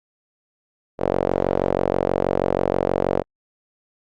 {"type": "tone with band-pass filter", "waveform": "sawtooth", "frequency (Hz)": 46.25, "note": "F#1", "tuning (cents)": 0, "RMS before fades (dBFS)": -21, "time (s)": [0.98, 3.24], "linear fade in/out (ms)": 50, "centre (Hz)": 540, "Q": 2.4, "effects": ["Opus 48 kbps"]}